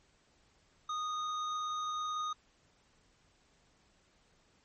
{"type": "tone with tanh clipping", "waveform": "triangle", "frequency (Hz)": 1238, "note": "D#6", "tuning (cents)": -9, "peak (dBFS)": -36, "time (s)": [0.89, 2.33], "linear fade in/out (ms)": 5, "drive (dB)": 18, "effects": ["pink hiss -69 dBFS RMS until 4.64 s", "MP3 32 kbps"]}